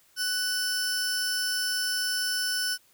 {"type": "tone pair together", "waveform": "sawtooth", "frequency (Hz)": [1495, 5323], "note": ["F#6", "E8"], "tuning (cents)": [17, 16], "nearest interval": "octave + minor seventh", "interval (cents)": 2199, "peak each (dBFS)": -26, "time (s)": [0.16, 2.78], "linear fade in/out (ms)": 50, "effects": ["white hiss -62 dBFS RMS until 2.93 s"]}